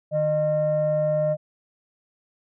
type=tone pair together; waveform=sine; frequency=152.75 / 611 Hz; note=D#3 / D#5; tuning=-32 / -32 cents; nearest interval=2 octaves; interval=2400 cents; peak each=-25 / -19 dBFS; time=0.11-1.37 s; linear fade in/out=50 ms; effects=tanh soft clip ceiling -15 dBFS